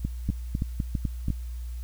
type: two click trains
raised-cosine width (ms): 5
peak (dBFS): -15 / -15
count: 4 / 6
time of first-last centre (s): 0.29-1.283 / 0.05-1.303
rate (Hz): 3.02 / 3.99
effects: added 60 Hz sine -32 dBFS peak until 1.83 s + white hiss -56 dBFS RMS until 1.83 s